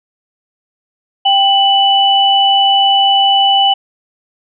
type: tone pair together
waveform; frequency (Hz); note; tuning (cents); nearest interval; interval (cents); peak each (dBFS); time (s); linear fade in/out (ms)
sine; 788.2 / 2976; G5 / F#7; +9 / +9; octave + major seventh; 2300; -10; 1.25-3.74; 10
effects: none